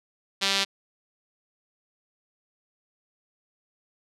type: tone with band-pass filter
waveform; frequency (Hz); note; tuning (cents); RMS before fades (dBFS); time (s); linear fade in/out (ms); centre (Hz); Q
sawtooth; 196; G3; 0; -25; 0.41-0.65; 20; 3900; 1.8
effects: resampled to 32000 Hz